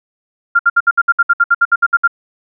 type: tone bursts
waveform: sine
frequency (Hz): 1394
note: F6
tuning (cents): -4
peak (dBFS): -6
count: 15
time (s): 0.55-2.077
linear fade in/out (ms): 10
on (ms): 43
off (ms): 63
effects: none